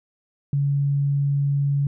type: tone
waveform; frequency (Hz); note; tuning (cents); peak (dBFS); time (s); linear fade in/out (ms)
sine; 141.2; C#3; +32; -18; 0.53-1.87; 2
effects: none